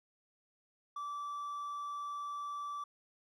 triangle tone with hard clipping, 1161 Hz, D6, 20 cents flat, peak -39 dBFS, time 0.96-2.84 s, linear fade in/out 5 ms, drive 5 dB, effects none

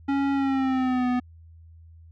square tone with pitch glide, 277.2 to 248.4 Hz, C#4 to B3, 0 to +10 cents, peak -22 dBFS, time 0.08-1.2 s, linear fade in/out 10 ms, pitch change -190 cents, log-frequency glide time 0.33-1.08 s, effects added 82 Hz sine -46 dBFS peak until 2.11 s + low-pass 2000 Hz 12 dB/octave

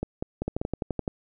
two click trains, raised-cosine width 2 ms, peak -15 / -14 dBFS, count 4 / 8, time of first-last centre 0.03-0.615 / 0.48-1.078 s, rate 5.13 / 11.7 Hz, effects none

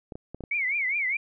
clicks, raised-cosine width 2 ms, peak -24 dBFS, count 5, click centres 0.122 / 0.155 / 0.346 / 0.407 / 0.438 s
sine tone with vibrato, 2195 Hz, C#7, 18 cents flat, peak -24 dBFS, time 0.51-1.17 s, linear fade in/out 5 ms, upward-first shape triangle, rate 4.9 Hz, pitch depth 190 cents each way
effects none

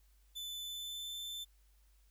40% pulse tone with pitch glide, 3507 to 3538 Hz, A7 to A7, -6 to +9 cents, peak -40 dBFS, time 0.35-1.45 s, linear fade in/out 20 ms, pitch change +15 cents, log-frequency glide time 0.65-1.17 s, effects added 50 Hz sine -64 dBFS peak until 2.1 s + white hiss -75 dBFS RMS until 2.1 s

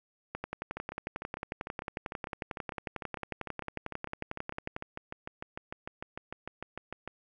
two click trains, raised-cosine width 0.5 ms, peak -23 / -20 dBFS, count 43 / 50, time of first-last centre 0.77-7.076 / 0.35-4.764 s, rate 6.66 / 11.1 Hz, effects none

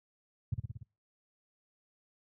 sine tone with echo, 110.1 Hz, A2, 2 cents sharp, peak -26 dBFS, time 0.52-0.54 s, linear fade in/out 5 ms, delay 58 ms, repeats 5, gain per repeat -3 dB, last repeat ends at 0.83 s, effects noise-tail reverb RT60 0.3 s tail -25 dB re dry + high-pass 60 Hz 12 dB/octave

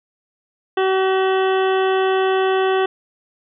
harmonic tone, 380 Hz, F#4, 46 cents sharp, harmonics 1 / 2 / 3 / 4 / 5 / 7 / 8 / 9, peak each -16 / -22 / -26 / -28 / -30 / -33 / -34 / -35 dBFS, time 0.77-2.86 s, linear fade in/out 5 ms, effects none

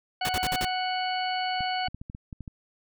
harmonic tone, 740 Hz, F#5, in tune, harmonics 1 / 2 / 3 / 4 / 6, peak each -28 / -36 / -37 / -35 / -37 dBFS, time 0.21-1.88 s, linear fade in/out 5 ms
pink noise bursts, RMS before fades -30 dBFS, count 5, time 0.25-0.649 s, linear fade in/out 0 ms, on 39 ms, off 51 ms
clicks, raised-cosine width 5 ms, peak -26 dBFS, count 9, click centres 1.607 / 1.884 / 1.946 / 2.015 / 2.099 / 2.149 / 2.328 / 2.407 / 2.478 s
effects none

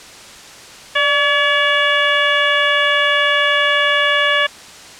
harmonic tone with a mistuned harmonic, 569 Hz, C#5, 45 cents sharp, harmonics 1 / 2 / 3 / 4 / 5 / 6, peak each -20 / -20 / -16 / -21 / -20 / -22 dBFS, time 0.95-4.47 s, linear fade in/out 10 ms, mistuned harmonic 1, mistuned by +56 cents, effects white hiss -37 dBFS RMS until 4.99 s + low-pass 7000 Hz 12 dB/octave

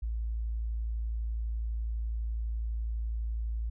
sine tone, 56 Hz, A1, 31 cents sharp, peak -30 dBFS, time 0.02-3.7 s, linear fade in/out 10 ms, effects none

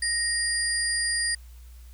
sine tone cluster, 1866 / 4840 / 9040 Hz, A#6 / D#8 / C#9, +1 / -49 / +33 cents, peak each -28 dBFS, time 0.02-1.35 s, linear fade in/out 5 ms, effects added 60 Hz sine -43 dBFS peak until 1.93 s + white hiss -59 dBFS RMS until 1.93 s

